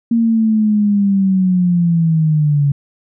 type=linear sweep; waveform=sine; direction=down; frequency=233.1 to 140.2 Hz; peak=-10 dBFS; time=0.11-2.72 s; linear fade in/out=5 ms; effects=none